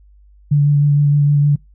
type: tone with vibrato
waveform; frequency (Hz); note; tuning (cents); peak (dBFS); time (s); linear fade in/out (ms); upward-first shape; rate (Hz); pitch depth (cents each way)
sine; 145; D3; -22; -9; 0.51-1.56; 10; sine; 6.5; 16
effects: noise-tail reverb RT60 0.2 s tail -26 dB re dry + added 50 Hz sine -44 dBFS peak until 1.74 s